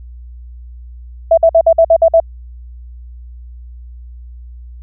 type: tone bursts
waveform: sine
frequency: 659.3 Hz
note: E5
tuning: in tune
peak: -4 dBFS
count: 8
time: 1.31-2.201 s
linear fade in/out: 5 ms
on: 65 ms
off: 53 ms
effects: added 60 Hz sine -30 dBFS peak until 4.82 s